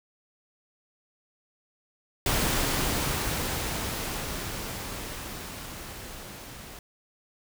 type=noise with level ramp; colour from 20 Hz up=pink; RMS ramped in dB=-25 to -44 dBFS; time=2.26-6.79 s; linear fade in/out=2 ms; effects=none